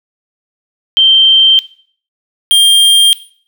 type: tone pair in turn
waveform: sine / square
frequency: 3136 / 3198 Hz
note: G7 / G7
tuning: 0 / +34 cents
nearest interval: unison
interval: 34 cents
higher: second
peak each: -4 dBFS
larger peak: neither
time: 0.97-1.59 / 2.51-3.13 s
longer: neither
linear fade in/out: 0 ms
effects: noise-tail reverb RT60 0.5 s tail -17 dB re dry